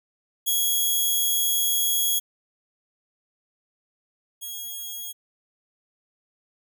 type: tone pair in turn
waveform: 5% pulse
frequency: 3322 / 3299 Hz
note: G#7 / G#7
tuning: 0 / -12 cents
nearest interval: unison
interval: 12 cents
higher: first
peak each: -12 / -24 dBFS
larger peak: first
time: 0.46-2.2 / 4.41-5.13 s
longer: first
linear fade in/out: 20 ms
effects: none